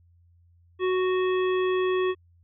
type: harmonic tone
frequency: 370 Hz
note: F#4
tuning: in tune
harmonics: 1 / 3 / 5 / 7 / 9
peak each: -22 / -32 / -36 / -39 / -41 dBFS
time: 0.79-2.15 s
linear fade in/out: 50 ms
effects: added 86 Hz sine -56 dBFS peak until 2.43 s